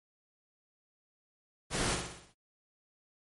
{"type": "noise with echo", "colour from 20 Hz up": "pink", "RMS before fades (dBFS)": -32, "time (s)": [1.7, 1.98], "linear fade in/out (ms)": 50, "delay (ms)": 61, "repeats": 6, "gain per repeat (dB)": -5, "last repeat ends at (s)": 2.346, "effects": ["MP3 48 kbps"]}